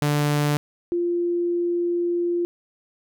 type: tone pair in turn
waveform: sawtooth / sine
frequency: 147.1 / 347.2 Hz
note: D3 / F4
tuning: +3 / -10 cents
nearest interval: octave + minor third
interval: 1487 cents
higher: second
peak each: -15 / -20 dBFS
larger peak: first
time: 0.02-0.57 / 0.92-2.45 s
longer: second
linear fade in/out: 0 ms
effects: none